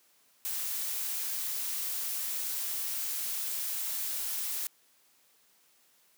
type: noise with amplitude modulation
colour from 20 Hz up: blue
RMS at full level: -33 dBFS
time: 0.45-4.67 s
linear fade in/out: 0 ms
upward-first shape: sine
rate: 223 Hz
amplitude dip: 25%
effects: white hiss -66 dBFS RMS until 6.17 s + high-pass 150 Hz 12 dB/octave